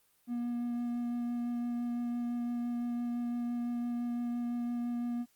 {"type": "tone with vibrato", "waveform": "triangle", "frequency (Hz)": 239.7, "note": "A#3", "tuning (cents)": 48, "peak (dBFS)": -30, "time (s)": [0.27, 5.26], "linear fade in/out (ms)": 50, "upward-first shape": "sine", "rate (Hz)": 5.9, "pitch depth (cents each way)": 9, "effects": ["white hiss -70 dBFS RMS until 5.35 s", "Opus 32 kbps"]}